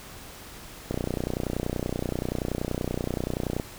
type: click train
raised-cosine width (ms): 2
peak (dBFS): -14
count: 83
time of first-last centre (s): 0.91-3.599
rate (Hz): 30.5
effects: pink hiss -44 dBFS RMS until 3.78 s